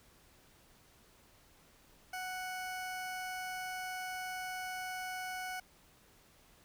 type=tone; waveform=20% pulse; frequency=740 Hz; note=F#5; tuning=in tune; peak=-34 dBFS; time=2.13-5.6 s; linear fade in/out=5 ms; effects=pink hiss -64 dBFS RMS until 6.64 s